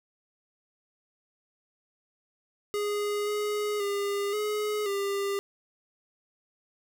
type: tone with pitch steps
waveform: square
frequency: 413.3 / 417.6 / 403.5 / 421.4 / 398.6 Hz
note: G#4 / G#4 / G#4 / G#4 / G4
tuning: -8 / +10 / -50 / +25 / +29 cents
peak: -28 dBFS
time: 2.74-5.39 s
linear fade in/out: 0 ms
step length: 530 ms
effects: none